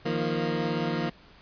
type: chord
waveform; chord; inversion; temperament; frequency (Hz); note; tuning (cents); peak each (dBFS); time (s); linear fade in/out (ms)
20% pulse; Eb suspended second; none; equal with one note detuned; 155.56 / 173.61 / 233.1; Eb3 / F3 / Bb3; 0 / -10 / 0; -26; 0.05-1.1; 10
effects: pink hiss -54 dBFS RMS until 1.41 s + resampled to 11025 Hz